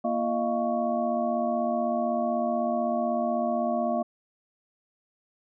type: tone cluster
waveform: sine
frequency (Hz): 235.6 / 340.9 / 614 / 690 / 1113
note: A#3 / F4 / D#5 / F5 / C#6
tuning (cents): +19 / -42 / -23 / -21 / +7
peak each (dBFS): -29 / -37 / -29 / -28 / -37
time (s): 0.04-4.03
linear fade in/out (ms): 10
effects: none